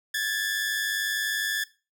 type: tone pair together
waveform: sawtooth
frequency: 1651 / 1751 Hz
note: G#6 / A6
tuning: -11 / -9 cents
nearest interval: minor second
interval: 102 cents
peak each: -27 / -24 dBFS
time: 0.14-1.64 s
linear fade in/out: 5 ms
effects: noise-tail reverb RT60 0.3 s tail -18 dB re dry